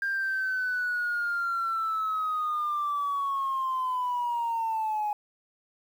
sine linear sweep, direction down, 1600 to 830.6 Hz, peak -25 dBFS, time 0.02-5.13 s, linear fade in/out 2 ms, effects tanh soft clip ceiling -22 dBFS + 9-bit

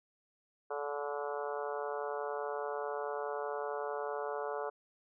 harmonic tone with a mistuned harmonic, 144.8 Hz, D3, 24 cents flat, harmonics 3 / 4 / 5 / 6 / 7 / 8 / 9 / 10, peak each -39 / -41 / -43 / -45 / -46 / -47 / -48 / -49 dBFS, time 0.7-4.7 s, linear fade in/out 10 ms, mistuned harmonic 8, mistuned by -16 cents, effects none

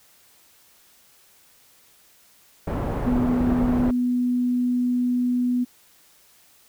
pink low-pass noise, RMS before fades -26 dBFS, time 2.67-3.91 s, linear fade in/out 5 ms, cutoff 850 Hz, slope 12 dB/octave
sine tone, 246.9 Hz, B3, in tune, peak -19 dBFS, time 3.05-5.65 s, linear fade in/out 20 ms
effects white hiss -56 dBFS RMS until 6.68 s

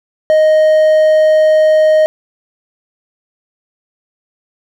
triangle tone, 622.3 Hz, D#5, in tune, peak -4 dBFS, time 0.3-2.06 s, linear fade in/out 0 ms, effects none

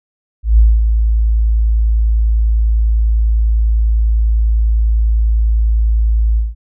sine tone with ADSR envelope, 55 Hz, A1, in tune, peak -3 dBFS, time 0.43-6.55 s, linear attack 150 ms, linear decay 220 ms, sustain -6 dB, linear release 180 ms, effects none

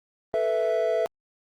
triangle chord, A suspended second, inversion none, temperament equal, 440 / 493.9 / 659.3 Hz, A4 / B4 / E5, 0 / 0 / 0 cents, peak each -26 / -26 / -22 dBFS, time 0.34-1.06 s, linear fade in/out 0 ms, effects Opus 24 kbps

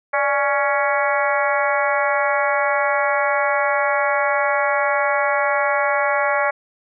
harmonic tone with a mistuned harmonic, 278.6 Hz, C#4, 9 cents sharp, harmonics 2 / 3 / 4 / 5 / 6 / 7 / 8, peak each -21 / -23 / -24 / -25 / -26 / -26 / -27 dBFS, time 0.13-6.51 s, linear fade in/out 10 ms, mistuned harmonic 2, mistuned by +83 cents, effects none

